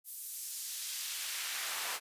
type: noise with high-pass filter sweep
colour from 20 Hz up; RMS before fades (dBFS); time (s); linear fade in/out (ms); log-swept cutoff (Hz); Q
pink; -39; 0.04-2; 50; 12000 to 870; 0.78
effects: resampled to 32000 Hz